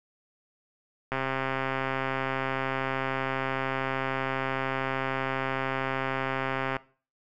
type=click train; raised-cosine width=0.5 ms; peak=-14 dBFS; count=752; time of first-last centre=1.12-6.767 s; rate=133 Hz; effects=noise-tail reverb RT60 0.4 s tail -20 dB re dry